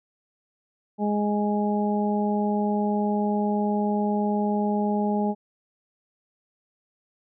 harmonic tone, 207.7 Hz, G#3, in tune, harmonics 1 / 2 / 3 / 4, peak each -23 / -29 / -32 / -29 dBFS, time 0.98-5.35 s, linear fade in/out 50 ms, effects none

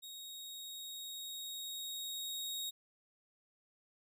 sawtooth tone with level ramp, 3762 Hz, A#7, 15 cents sharp, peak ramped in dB -44 to -35 dBFS, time 0.02-2.71 s, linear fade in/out 20 ms, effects none

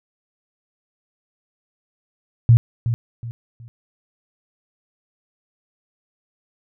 sine tone with echo, 117.1 Hz, A#2, 8 cents sharp, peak -7 dBFS, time 2.49-2.57 s, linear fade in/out 0 ms, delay 370 ms, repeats 3, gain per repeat -10 dB, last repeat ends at 3.68 s, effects none

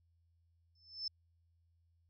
sine tone with exponential growth, 5274 Hz, E8, in tune, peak -34 dBFS, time 0.75-1.08 s, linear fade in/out 5 ms, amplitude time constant 71 ms, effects added 84 Hz sine -70 dBFS peak until 2.09 s

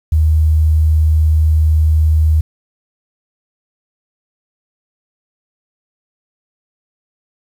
sine tone, 78.1 Hz, D#2, 7 cents sharp, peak -8 dBFS, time 0.12-2.41 s, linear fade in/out 5 ms, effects 7-bit

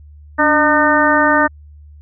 harmonic tone with a mistuned harmonic, 303.3 Hz, D#4, 44 cents flat, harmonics 1 / 2 / 3 / 4 / 5 / 6, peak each -17 / -17 / -17 / -17 / -17 / -17 dBFS, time 0.38-1.48 s, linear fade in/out 20 ms, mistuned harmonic 1, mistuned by -77 cents, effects added 74 Hz sine -37 dBFS peak until 2.01 s

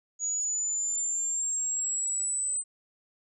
sine exponential sweep, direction up, 6780 to 8130 Hz, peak -27 dBFS, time 0.19-2.64 s, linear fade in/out 50 ms, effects none

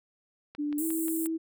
click train, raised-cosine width 0.3 ms, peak -29 dBFS, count 5, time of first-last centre 0.55-1.259 s, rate 5.64 Hz
sine tone with pitch glide, 294.1 to 324.4 Hz, D4 to E4, +3 to -28 cents, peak -28 dBFS, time 0.58-1.38 s, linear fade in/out 20 ms, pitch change +169 cents, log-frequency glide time 0.78-0.83 s
pink high-pass noise, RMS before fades -36 dBFS, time 0.78-1.27 s, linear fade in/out 2 ms, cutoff 7600 Hz, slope 96 dB/octave
effects none

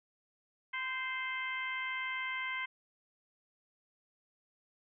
harmonic tone with a mistuned harmonic, 521 Hz, C5, 7 cents flat, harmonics 2 / 3 / 4 / 5 / 6, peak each -42 / -42 / -37 / -48 / -47 dBFS, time 0.73-2.66 s, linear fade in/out 10 ms, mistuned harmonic 2, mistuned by -20 cents, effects none

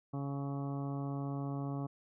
harmonic tone with a mistuned harmonic, 139.6 Hz, C#3, 13 cents sharp, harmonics 1 / 2 / 3 / 4 / 5 / 6 / 7 / 8 / 9, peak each -37 / -40 / -49 / -51 / -49 / -52 / -60 / -51 / -61 dBFS, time 0.13-1.87 s, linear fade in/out 10 ms, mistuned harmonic 9, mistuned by +41 cents, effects none

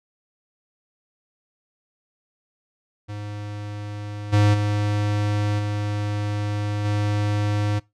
square tone with level steps, 103.83 Hz, G#2, in tune, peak -31 / -15 / -21 / -24 / -21 dBFS, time 3.08-7.8 s, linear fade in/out 20 ms, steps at 4.32 / 4.53 / 5.58 / 6.84 s, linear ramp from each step 20 ms, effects noise-tail reverb RT60 0.2 s tail -21 dB re dry + low-pass 6000 Hz 12 dB/octave

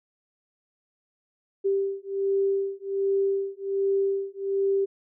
sine beating tone pair, 392 / 393.3 Hz, G4 / G4, 0 / +6 cents, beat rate 1.3 Hz, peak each -26 dBFS, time 1.64-4.86 s, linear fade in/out 20 ms, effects none

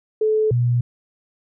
sine tone pair in turn, 433.1 / 121.23 Hz, A4 / B2, -27 / -32 cents, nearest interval octave + minor seventh, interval 2205 cents, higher first, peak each -15 dBFS, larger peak neither, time 0.21-0.51 / 0.51-0.81 s, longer neither, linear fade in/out 5 ms, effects none

